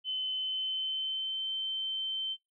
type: tone with pitch glide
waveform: sine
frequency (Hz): 3047 to 3097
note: G7 to G7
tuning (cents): -50 to -22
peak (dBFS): -31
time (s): 0.04-2.37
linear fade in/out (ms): 50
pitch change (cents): +28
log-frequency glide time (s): 0.33-1.51
effects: noise-tail reverb RT60 0.2 s tail -21 dB re dry